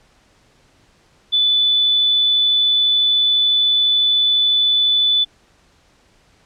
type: tone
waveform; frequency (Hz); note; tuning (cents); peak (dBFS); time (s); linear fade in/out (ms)
sine; 3486; A7; -17; -12; 1.32-5.25; 20
effects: pink hiss -55 dBFS RMS until 6.45 s + low-pass 7000 Hz 12 dB/octave